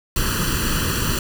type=noise with comb filter; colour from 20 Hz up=pink; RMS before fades=-21 dBFS; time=0.16-1.19 s; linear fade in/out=2 ms; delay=0.68 ms; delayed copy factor=+0.85; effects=none